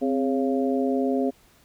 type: harmonic tone with a mistuned harmonic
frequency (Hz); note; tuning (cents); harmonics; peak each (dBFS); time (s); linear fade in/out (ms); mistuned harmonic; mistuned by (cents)
137.8; C#3; -10; 2 / 3 / 4 / 5; -23 / -27 / -29 / -31; 0.01-1.31; 20; 2; -82
effects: pink hiss -58 dBFS RMS until 1.64 s